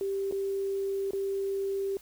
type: tone with dropouts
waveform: sine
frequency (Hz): 392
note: G4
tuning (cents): 0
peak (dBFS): -28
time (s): 0.01-1.97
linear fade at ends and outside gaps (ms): 1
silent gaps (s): 0.312-0.323 / 1.108-1.133
effects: added 50 Hz sine -61 dBFS peak until 2.01 s + white hiss -55 dBFS RMS until 2.01 s